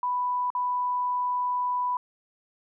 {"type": "tone with dropouts", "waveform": "sine", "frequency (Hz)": 990, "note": "B5", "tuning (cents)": 4, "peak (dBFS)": -24, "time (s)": [0.03, 1.97], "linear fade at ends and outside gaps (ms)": 2, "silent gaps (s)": [0.503, 0.55], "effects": []}